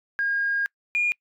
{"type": "tone pair in turn", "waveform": "sine", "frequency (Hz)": [1624, 2426], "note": ["G#6", "D#7"], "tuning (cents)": [-39, -44], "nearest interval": "perfect fifth", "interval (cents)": 695, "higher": "second", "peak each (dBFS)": [-21, -19], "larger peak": "second", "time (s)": [[0.19, 0.66], [0.95, 1.12]], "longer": "first", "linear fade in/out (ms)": 0, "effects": ["noise-tail reverb RT60 0.1 s tail -26 dB re dry", "tanh soft clip ceiling -15 dBFS"]}